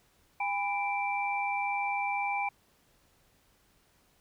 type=tone cluster; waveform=sine; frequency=810 / 992 / 2344 Hz; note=G#5 / B5 / D7; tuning=-43 / +7 / -4 cents; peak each=-31 / -37 / -33 dBFS; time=0.4-2.49 s; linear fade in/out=5 ms; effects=pink hiss -67 dBFS RMS until 4.2 s